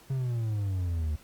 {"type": "exponential sweep", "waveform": "triangle", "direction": "down", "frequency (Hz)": [136.5, 74.3], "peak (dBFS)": -25, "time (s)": [0.1, 1.16], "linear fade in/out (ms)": 5, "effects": ["pink hiss -56 dBFS RMS until 1.23 s", "Opus 48 kbps"]}